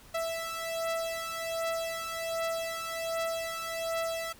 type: beating tone pair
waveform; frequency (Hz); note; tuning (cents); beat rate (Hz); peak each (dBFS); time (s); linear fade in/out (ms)
sawtooth; 659.3 / 660.6; E5 / E5; 0 / +4; 1.3; -30 / -32; 0.14-4.33; 10
effects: pink hiss -55 dBFS RMS until 4.39 s

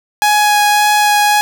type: tone with vibrato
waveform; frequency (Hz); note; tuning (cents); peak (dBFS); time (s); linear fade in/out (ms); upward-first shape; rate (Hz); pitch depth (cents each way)
sawtooth; 834; G#5; +7; -5; 0.22-1.41; 0; sine; 1.8; 9
effects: none

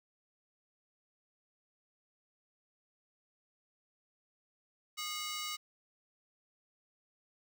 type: ring-modulated tone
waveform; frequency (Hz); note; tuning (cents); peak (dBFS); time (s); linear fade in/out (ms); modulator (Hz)
15% pulse; 1689; G#6; +29; -28; 4.97-5.57; 20; 461
effects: none

